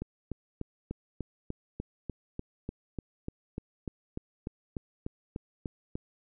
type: click train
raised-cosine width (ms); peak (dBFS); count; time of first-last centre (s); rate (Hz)
3; -22; 21; 0.02-5.955; 3.37
effects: none